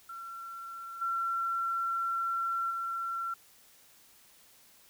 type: tone with level steps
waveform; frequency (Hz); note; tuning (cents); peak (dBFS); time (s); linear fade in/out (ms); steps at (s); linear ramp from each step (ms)
sine; 1358; F6; -49; -40 / -29 / -32; 0.09-3.34; 5; 1.01 / 2.7; 10
effects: white hiss -60 dBFS RMS until 4.89 s

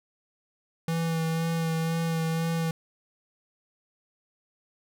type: tone with vibrato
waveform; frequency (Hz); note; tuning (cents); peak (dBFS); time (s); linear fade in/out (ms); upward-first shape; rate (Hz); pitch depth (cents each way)
square; 163.9; E3; -10; -26; 0.88-2.71; 2; sine; 2; 18
effects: none

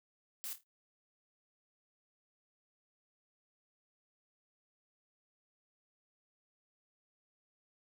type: noise with echo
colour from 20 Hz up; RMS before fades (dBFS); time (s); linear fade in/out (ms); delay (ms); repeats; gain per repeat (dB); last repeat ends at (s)
blue; -42; 0.44-0.53; 0; 26; 4; -9; 0.634
effects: noise-tail reverb RT60 0.1 s tail -17 dB re dry

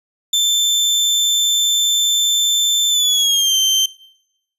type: tone with pitch glide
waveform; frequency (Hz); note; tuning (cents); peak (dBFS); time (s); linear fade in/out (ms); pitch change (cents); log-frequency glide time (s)
30% pulse; 3545 to 3122; A7 to G7; +12 to -8; -10; 0.33-3.86; 5; -220; 2.9-3.56
effects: noise-tail reverb RT60 0.8 s tail -20 dB re dry + resampled to 32000 Hz

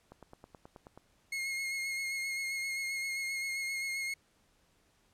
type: click train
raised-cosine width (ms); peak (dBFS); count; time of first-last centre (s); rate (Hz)
1; -35; 9; 0.12-0.976; 9.35
type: tone with vibrato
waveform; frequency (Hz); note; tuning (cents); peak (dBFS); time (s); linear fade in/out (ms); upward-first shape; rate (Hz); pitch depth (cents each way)
40% pulse; 2155; C#7; -49; -33; 1.32-4.14; 5; sine; 7.6; 23
effects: pink hiss -70 dBFS RMS until 5.13 s + low-pass 11000 Hz 12 dB/octave

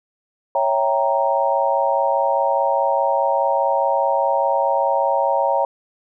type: chord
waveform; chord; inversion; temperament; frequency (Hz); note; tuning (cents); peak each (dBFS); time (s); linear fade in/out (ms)
sine; C# diminished seventh; none; equal; 554.4 / 659.3 / 784 / 932.3; C#5 / E5 / G5 / Bb5; 0 / 0 / 0 / 0; -20 / -23 / -22 / -20; 0.55-5.65; 2
effects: none

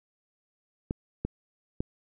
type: clicks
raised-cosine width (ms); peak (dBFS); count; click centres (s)
3; -16; 3; 0.909 / 1.25 / 1.805
effects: none

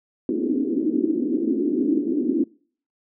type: band-pass noise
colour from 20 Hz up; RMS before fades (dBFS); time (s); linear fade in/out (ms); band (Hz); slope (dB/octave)
white; -22; 0.29-2.44; 2; 250 to 340; 48
effects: noise-tail reverb RT60 0.5 s tail -25 dB re dry

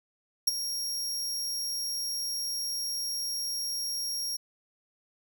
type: tone with ADSR envelope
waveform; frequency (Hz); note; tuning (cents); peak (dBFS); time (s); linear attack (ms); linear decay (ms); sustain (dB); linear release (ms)
sawtooth; 5588; F8; 0; -16; 0.47-4.37; 8; 20; -12; 10
effects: none

